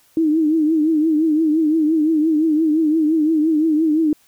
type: tone with vibrato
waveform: sine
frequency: 312.9 Hz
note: D#4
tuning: 10 cents sharp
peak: -13 dBFS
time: 0.17-4.13 s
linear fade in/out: 2 ms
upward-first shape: triangle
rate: 5.8 Hz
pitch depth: 99 cents each way
effects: white hiss -56 dBFS RMS until 4.27 s